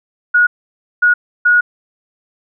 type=tone bursts at uneven times; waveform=sine; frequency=1451 Hz; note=F#6; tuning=34 cents flat; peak=-7 dBFS; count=3; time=0.34-0.47 / 1.02-1.14 / 1.45-1.61 s; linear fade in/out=10 ms; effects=none